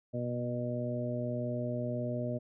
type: harmonic tone with a mistuned harmonic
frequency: 121.6 Hz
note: B2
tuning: 26 cents flat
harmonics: 1 / 2 / 3 / 4 / 5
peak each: -36 / -37 / -43 / -43 / -37 dBFS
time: 0.13-2.39 s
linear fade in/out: 20 ms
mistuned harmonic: 1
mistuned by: +26 cents
effects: none